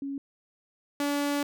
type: tone pair in turn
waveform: sine / sawtooth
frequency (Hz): 277.2 / 287.1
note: C#4 / D4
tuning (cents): 0 / -39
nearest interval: minor second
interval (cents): 61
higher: second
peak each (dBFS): -31 / -22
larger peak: second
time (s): 0.02-0.18 / 1-1.43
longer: second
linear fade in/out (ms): 2
effects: none